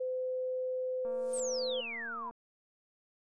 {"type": "tone", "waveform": "sine", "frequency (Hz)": 511, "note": "C5", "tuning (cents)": -41, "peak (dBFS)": -32, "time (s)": [0, 1.81], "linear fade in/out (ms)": 10}
{"type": "click train", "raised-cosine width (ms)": 1, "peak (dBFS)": -38, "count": 292, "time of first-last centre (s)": [1.05, 2.31], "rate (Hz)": 231}
{"type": "noise with exponential growth", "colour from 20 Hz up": "violet", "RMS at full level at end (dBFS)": -41, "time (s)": [1.05, 1.4], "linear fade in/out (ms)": 1, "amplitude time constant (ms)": 74}
{"type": "exponential sweep", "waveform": "sine", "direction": "down", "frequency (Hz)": [8990, 932.3], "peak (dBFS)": -37, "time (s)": [1.33, 2.3], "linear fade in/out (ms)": 5}
{"effects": ["resampled to 22050 Hz"]}